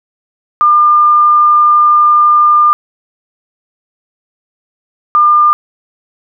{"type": "tone pair in turn", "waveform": "sine", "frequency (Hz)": [1202, 1202], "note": ["D6", "D6"], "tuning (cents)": [40, 40], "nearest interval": "unison", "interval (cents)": 0, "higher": "neither", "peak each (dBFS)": -4, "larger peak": "neither", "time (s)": [[0.61, 2.73], [5.15, 5.53]], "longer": "first", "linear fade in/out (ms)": 0, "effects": []}